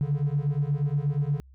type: beating tone pair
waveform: triangle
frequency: 140.2 / 148.6 Hz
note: C#3 / D3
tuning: +20 / +21 cents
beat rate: 8.4 Hz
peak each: -23 dBFS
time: 0.01-1.4 s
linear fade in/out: 0 ms
effects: tanh soft clip ceiling -18 dBFS + added 66 Hz sine -49 dBFS peak until 1.54 s